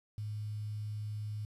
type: tone with quantisation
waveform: sine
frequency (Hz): 105.9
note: G#2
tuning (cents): +34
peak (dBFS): -36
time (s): 0.18-1.45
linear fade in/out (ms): 0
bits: 10
effects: resampled to 32000 Hz